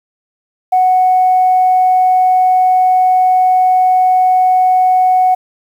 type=tone; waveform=sine; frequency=740 Hz; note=F#5; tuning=in tune; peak=-6 dBFS; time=0.72-5.35 s; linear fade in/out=10 ms; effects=tanh soft clip ceiling -2 dBFS + 7-bit